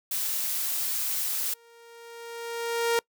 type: noise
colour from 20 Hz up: blue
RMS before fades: -29 dBFS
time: 0.11-1.54 s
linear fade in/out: 5 ms
type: tone with exponential growth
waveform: sawtooth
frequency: 466.2 Hz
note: A#4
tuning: in tune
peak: -17 dBFS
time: 1.33-2.99 s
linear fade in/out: 1 ms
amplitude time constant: 360 ms
effects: noise-tail reverb RT60 0.1 s tail -25 dB re dry